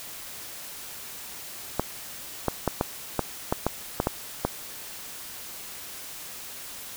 clicks, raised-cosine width 1 ms, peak -8 dBFS, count 10, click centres 1.796 / 2.483 / 2.677 / 2.811 / 3.193 / 3.525 / 3.666 / 4.001 / 4.071 / 4.45 s, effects white hiss -40 dBFS RMS until 6.96 s

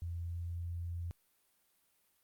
sine tone with pitch glide, 85.3 to 85.79 Hz, F2 to F2, -40 to -30 cents, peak -37 dBFS, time 0.02-1.11 s, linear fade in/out 0 ms, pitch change +10 cents, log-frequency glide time 0.29-0.38 s, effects white hiss -74 dBFS RMS until 2.23 s + Opus 48 kbps

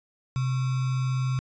sine tone with sample-and-hold, 129.6 Hz, C3, 16 cents flat, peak -23 dBFS, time 0.36-1.39 s, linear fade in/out 0 ms, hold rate 1225 Hz, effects resampled to 16000 Hz

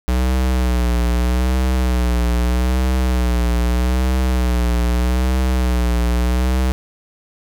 square tone with vibrato, 61.74 Hz, B1, in tune, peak -15 dBFS, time 0.08-6.72 s, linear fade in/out 0 ms, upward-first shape sine, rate 0.8 Hz, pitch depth 62 cents each way, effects none

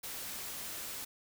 white noise, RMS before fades -42 dBFS, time 0.03-1.05 s, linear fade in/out 10 ms, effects none

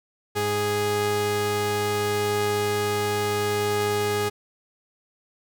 sawtooth tone pair together, 103.83 / 414.6 Hz, G#2 / G#4, 0 / -3 cents, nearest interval 2 octaves, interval 2397 cents, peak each -26 / -19 dBFS, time 0.35-4.3 s, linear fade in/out 20 ms, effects none

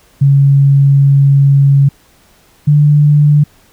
sine tone pair in turn, 139.2 / 147.48 Hz, C#3 / D3, +8 / +8 cents, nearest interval minor second, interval 100 cents, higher second, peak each -4 dBFS, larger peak neither, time 0.21-1.89 / 2.67-3.44 s, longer first, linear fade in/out 10 ms, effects pink hiss -48 dBFS RMS until 3.72 s

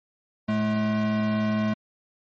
square tone pair together, 110.1 / 214.6 Hz, A2 / A3, +2 / -43 cents, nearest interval octave, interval 1155 cents, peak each -32 / -23 dBFS, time 0.48-1.74 s, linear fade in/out 10 ms, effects low-pass 3000 Hz 12 dB/octave + MP3 32 kbps

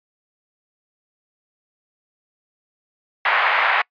white band-pass noise, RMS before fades -18 dBFS, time 3.25-3.82 s, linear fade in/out 5 ms, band 710 to 2200 Hz, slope 24 dB/octave, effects noise-tail reverb RT60 0.1 s tail -26 dB re dry + resampled to 11025 Hz

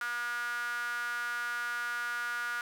sawtooth tone with high-pass filter, 240 Hz, B3, 49 cents flat, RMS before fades -35 dBFS, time 0.01-2.61 s, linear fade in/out 2 ms, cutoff 1400 Hz, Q 8.6, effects none

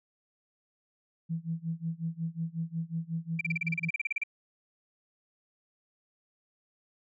sine tone with tremolo, 164.81 Hz, E3, in tune, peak -28 dBFS, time 1.29-3.9 s, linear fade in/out 20 ms, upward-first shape sine, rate 5.5 Hz, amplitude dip 95%
sine tone bursts, 2349 Hz, D7, in tune, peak -26 dBFS, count 16, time 3.39-4.236 s, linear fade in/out 5 ms, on 21 ms, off 34 ms
effects tanh soft clip ceiling -20 dBFS

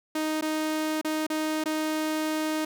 sawtooth tone with dropouts, 311.1 Hz, D#4, in tune, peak -22 dBFS, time 0.15-2.65 s, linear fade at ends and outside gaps 5 ms, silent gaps 0.412-0.422 / 1.014-1.046 / 1.267-1.3 / 1.64-1.657 s, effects none

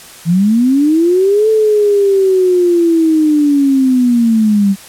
sine linear two-way sweep, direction up then down, 160 to 440.7 to 192.6 Hz, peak -7 dBFS, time 0.25-4.76 s, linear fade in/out 50 ms, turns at 1.49 s, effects white hiss -35 dBFS RMS until 4.88 s + low-pass 12000 Hz 12 dB/octave

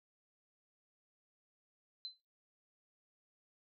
sine tone with exponential decay, 4059 Hz, B7, 47 cents sharp, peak -38 dBFS, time 2.05-2.2 s, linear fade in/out 0 ms, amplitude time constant 31 ms, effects noise-tail reverb RT60 0.3 s tail -22 dB re dry

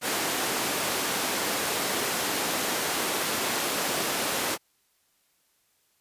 pink high-pass noise, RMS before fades -28 dBFS, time 0.01-4.58 s, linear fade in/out 50 ms, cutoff 290 Hz, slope 12 dB/octave, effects white hiss -69 dBFS RMS until 6 s + resampled to 32000 Hz

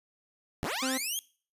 10% pulse linear sweep, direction up, 45.94 to 3314 Hz, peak -23 dBFS, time 0.63-1.19 s, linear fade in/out 0 ms
sawtooth tone, 261.6 Hz, C4, in tune, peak -26 dBFS, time 0.82-0.98 s, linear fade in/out 10 ms
effects noise-tail reverb RT60 0.4 s tail -21 dB re dry + resampled to 32000 Hz

